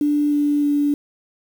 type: tone with pitch steps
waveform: sine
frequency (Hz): 293.7 / 291.7 / 289.7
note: D4 / D4 / D4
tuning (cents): 0 / -12 / -24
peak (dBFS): -15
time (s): 0.01-0.94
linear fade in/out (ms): 2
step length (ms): 310
effects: 7-bit